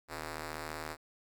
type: ring-modulated tone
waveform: 5% pulse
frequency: 155.56 Hz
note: D#3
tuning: in tune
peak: -25 dBFS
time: 0.08-0.97 s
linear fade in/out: 50 ms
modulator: 196 Hz
effects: none